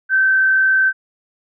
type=tone with frequency modulation; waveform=sine; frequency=1546 Hz; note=G6; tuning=24 cents flat; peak=-11 dBFS; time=0.09-0.93 s; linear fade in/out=50 ms; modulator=42.3 Hz; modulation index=0.4; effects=none